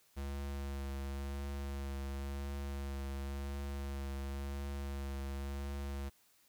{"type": "tone with vibrato", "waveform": "square", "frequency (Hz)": 69.3, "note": "C#2", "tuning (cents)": 0, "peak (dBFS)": -39, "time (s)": [0.16, 6.1], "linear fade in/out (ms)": 20, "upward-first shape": "triangle", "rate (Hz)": 0.94, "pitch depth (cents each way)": 21, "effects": ["white hiss -69 dBFS RMS until 6.48 s"]}